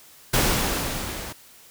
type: noise with level ramp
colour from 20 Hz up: pink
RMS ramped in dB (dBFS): -19 to -35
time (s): 0.33-1.33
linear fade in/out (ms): 10
effects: white hiss -50 dBFS RMS until 1.7 s